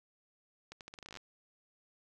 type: accelerating click train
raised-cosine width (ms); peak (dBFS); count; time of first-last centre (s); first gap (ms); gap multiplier
0.2; -30; 14; 0.72-1.172; 88; 0.82
effects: none